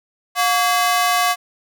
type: ring-modulated tone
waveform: sawtooth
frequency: 926 Hz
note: A#5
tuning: 12 cents flat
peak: -8 dBFS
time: 0.35-1.36 s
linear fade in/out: 50 ms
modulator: 211 Hz
effects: none